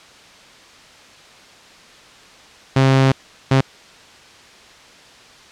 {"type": "tone bursts at uneven times", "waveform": "sawtooth", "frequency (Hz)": 133.6, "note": "C3", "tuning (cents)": 36, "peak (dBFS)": -7, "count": 2, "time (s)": [[2.76, 3.12], [3.51, 3.61]], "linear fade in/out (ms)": 5, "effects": ["white hiss -44 dBFS RMS until 5.51 s", "low-pass 5000 Hz 12 dB/octave"]}